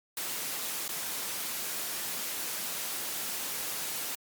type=noise with dropouts; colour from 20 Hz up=white; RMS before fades=-35 dBFS; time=0.17-4.15 s; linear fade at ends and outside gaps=2 ms; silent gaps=0.88-0.89 s; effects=high-pass 150 Hz 12 dB/octave + Opus 48 kbps